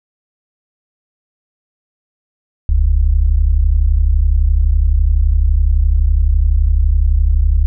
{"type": "tone pair together", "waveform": "sine", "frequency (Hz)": [40.75, 72.6], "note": ["E1", "D2"], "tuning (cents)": [-19, -19], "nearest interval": "minor seventh", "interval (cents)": 1000, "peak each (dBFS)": [-11, -12], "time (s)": [2.69, 7.66], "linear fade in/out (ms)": 0, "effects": []}